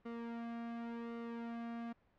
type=tone with flanger; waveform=sawtooth; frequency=233.1 Hz; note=A#3; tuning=in tune; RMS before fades=-44 dBFS; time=0.05-1.93 s; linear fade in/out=10 ms; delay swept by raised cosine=1.2 to 2.3 ms; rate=0.9 Hz; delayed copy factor=-0.65; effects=pink hiss -73 dBFS RMS until 2.18 s + low-pass 2000 Hz 12 dB/octave